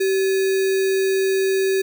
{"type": "tone with sample-and-hold", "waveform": "sine", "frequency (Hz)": 384.2, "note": "G4", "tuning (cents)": -35, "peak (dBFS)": -16, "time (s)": [0, 1.82], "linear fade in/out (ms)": 10, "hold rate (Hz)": 2100, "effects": []}